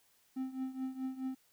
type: tone with tremolo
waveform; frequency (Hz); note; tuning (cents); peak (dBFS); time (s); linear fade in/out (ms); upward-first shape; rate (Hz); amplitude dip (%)
triangle; 261.6; C4; 0; -31; 0.36-1.35; 10; triangle; 4.7; 85
effects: white hiss -70 dBFS RMS until 1.52 s